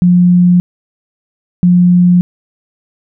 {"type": "tone pair in turn", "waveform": "sine", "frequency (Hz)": [177.7, 177.7], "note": ["F3", "F3"], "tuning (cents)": [30, 30], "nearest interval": "unison", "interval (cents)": 0, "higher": "neither", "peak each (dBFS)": -4, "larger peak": "neither", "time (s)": [[0.02, 0.6], [1.63, 2.21]], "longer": "neither", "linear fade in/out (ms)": 0, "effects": []}